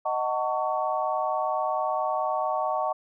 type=chord; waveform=sine; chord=D# half-diminished seventh; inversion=none; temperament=just; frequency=622.3 / 746.7 / 896 / 1120.1 Hz; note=D#5 / F#5 / A5 / C#6; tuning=0 / +16 / +31 / +18 cents; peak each=-29 / -29 / -31 / -30 dBFS; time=0.05-2.93 s; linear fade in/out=10 ms; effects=none